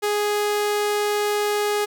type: tone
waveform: sawtooth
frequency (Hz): 415.3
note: G#4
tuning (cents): 0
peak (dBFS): -16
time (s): 0.02-1.86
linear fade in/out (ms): 20
effects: none